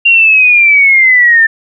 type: linear sweep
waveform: sine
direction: down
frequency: 2781 to 1772 Hz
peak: -3 dBFS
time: 0.05-1.47 s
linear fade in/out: 10 ms
effects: none